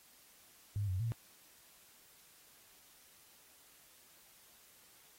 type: tone with pitch steps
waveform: sine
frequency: 102.2 / 92.7 / 115.4 Hz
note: G#2 / F#2 / A#2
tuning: -27 / +4 / -17 cents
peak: -33 dBFS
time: 0.76-1.12 s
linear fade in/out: 0 ms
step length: 120 ms
effects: white hiss -63 dBFS RMS until 5.18 s + AAC 48 kbps